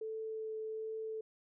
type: tone with vibrato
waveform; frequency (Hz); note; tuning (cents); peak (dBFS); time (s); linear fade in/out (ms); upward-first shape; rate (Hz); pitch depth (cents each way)
sine; 439.1; A4; -4; -38; 0.01-1.21; 5; triangle; 1.3; 9
effects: none